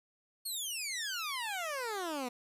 15% pulse exponential sweep, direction down, 4435 to 237.7 Hz, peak -29 dBFS, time 0.45-2.29 s, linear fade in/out 10 ms, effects resampled to 32000 Hz + 11-bit

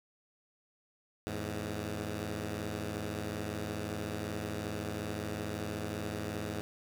10% pulse tone pair together, 82.41 / 105.36 Hz, E2 / G#2, 0 / +25 cents, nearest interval major third, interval 425 cents, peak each -32 / -29 dBFS, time 1.27-6.61 s, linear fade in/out 0 ms, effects none

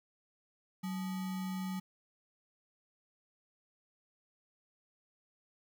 sine tone with sample-and-hold, 187.3 Hz, F#3, 21 cents sharp, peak -35 dBFS, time 0.83-1.8 s, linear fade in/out 10 ms, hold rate 1050 Hz, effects none

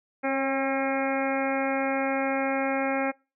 harmonic tone with a mistuned harmonic, 269.3 Hz, C#4, 50 cents flat, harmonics 1 / 2 / 3 / 4 / 5 / 6 / 7 / 8 / 9, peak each -29 / -28 / -31 / -40 / -36 / -36 / -40 / -35 / -38 dBFS, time 0.23-3.12 s, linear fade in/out 20 ms, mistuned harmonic 2, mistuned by +16 cents, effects noise-tail reverb RT60 0.3 s tail -25 dB re dry

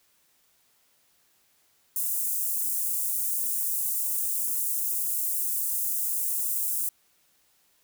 white high-pass noise, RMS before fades -28 dBFS, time 1.96-6.89 s, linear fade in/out 2 ms, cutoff 8300 Hz, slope 24 dB/octave, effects white hiss -66 dBFS RMS until 7.83 s

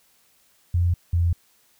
sine tone pair in turn, 87.31 / 85.66 Hz, F2 / F2, 0 / -33 cents, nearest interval unison, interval 33 cents, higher first, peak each -17 dBFS, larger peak neither, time 0.74-0.94 / 1.13-1.33 s, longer neither, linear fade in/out 5 ms, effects white hiss -61 dBFS RMS until 1.79 s

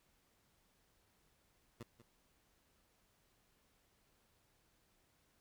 15% pulse tone with echo, 116.54 Hz, A#2, in tune, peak -40 dBFS, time 1.8-1.83 s, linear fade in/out 5 ms, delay 190 ms, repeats 1, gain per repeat -13 dB, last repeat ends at 2.02 s, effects pink hiss -75 dBFS RMS until 5.4 s

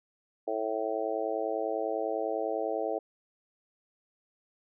harmonic tone, 110 Hz, A2, in tune, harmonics 3 / 4 / 5 / 6 / 7, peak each -38 / -34 / -35 / -34 / -37 dBFS, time 0.47-2.99 s, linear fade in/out 10 ms, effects none

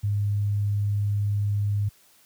sine tone, 102.4 Hz, G#2, 24 cents flat, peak -21 dBFS, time 0.03-1.89 s, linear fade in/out 10 ms, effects white hiss -58 dBFS RMS until 2.25 s + high-pass 60 Hz 12 dB/octave

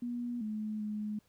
sine tone with pitch steps, 241.2 / 214.4 / 211.2 Hz, B3 / A3 / G#3, -41 / -45 / +29 cents, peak -34 dBFS, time 0.02-1.19 s, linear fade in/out 5 ms, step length 390 ms, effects pink hiss -71 dBFS RMS until 1.28 s

